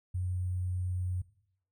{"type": "tone with sample-and-hold", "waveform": "sine", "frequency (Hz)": 90.9, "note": "F#2", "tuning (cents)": -30, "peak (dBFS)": -30, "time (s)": [0.14, 1.22], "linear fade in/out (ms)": 10, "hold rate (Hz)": 8820, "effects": ["noise-tail reverb RT60 0.7 s tail -18 dB re dry"]}